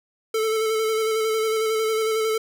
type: tone with vibrato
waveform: square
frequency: 440 Hz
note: A4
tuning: in tune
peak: -21 dBFS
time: 0.34-2.38 s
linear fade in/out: 5 ms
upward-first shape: square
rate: 11 Hz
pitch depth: 20 cents each way
effects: none